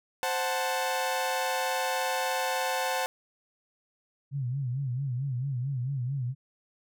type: chord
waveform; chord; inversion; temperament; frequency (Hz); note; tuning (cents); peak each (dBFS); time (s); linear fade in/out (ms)
sawtooth; F# diminished; second; equal; 523.3 / 740 / 880; C5 / F#5 / A5; 0 / 0 / 0; -28; 0.23-3.06; 0
type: tone with vibrato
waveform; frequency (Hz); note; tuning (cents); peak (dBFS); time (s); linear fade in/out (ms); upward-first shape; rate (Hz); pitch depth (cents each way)
sine; 130.81; C3; 0; -28; 4.31-6.35; 50; sine; 4.5; 140
effects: none